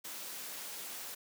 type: noise with amplitude modulation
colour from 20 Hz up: white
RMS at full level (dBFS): -42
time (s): 0.04-1.15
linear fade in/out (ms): 10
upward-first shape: sine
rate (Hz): 272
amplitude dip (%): 40
effects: high-pass 200 Hz 12 dB/octave